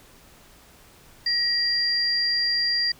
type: tone pair together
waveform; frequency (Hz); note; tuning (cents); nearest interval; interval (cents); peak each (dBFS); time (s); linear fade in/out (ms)
sine; 1897 / 4762; A#6 / D8; +30 / +23; octave + major third; 1593; -28 / -21; 1.26-2.92; 5
effects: pink hiss -52 dBFS RMS until 2.99 s